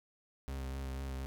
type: tone with vibrato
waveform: 40% pulse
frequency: 66.7 Hz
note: C2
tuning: 34 cents sharp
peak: -37 dBFS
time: 0.48-1.26 s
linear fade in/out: 0 ms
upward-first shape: sine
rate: 4.1 Hz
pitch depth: 22 cents each way
effects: none